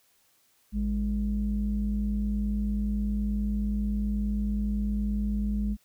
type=tone pair together; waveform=sine; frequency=54.71 / 206.4 Hz; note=A1 / G#3; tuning=-9 / -10 cents; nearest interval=octave + major seventh; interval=2299 cents; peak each=-27 dBFS; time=0.72-5.77 s; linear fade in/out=50 ms; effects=tanh soft clip ceiling -19 dBFS + white hiss -66 dBFS RMS until 5.84 s